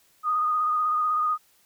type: tone with vibrato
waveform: sine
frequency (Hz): 1236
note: D#6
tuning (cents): -12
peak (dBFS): -21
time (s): 0.23-1.38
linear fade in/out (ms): 50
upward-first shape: square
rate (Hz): 16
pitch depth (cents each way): 22
effects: white hiss -62 dBFS RMS until 1.65 s